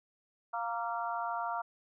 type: harmonic tone with a mistuned harmonic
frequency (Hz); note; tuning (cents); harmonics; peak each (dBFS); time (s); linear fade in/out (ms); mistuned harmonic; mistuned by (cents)
233.1; A#3; 0; 3 / 4 / 5 / 6; -37 / -37 / -40 / -40; 0.53-1.62; 10; 6; -27
effects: none

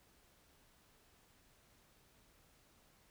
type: silence
effects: pink hiss -69 dBFS RMS until 3.1 s

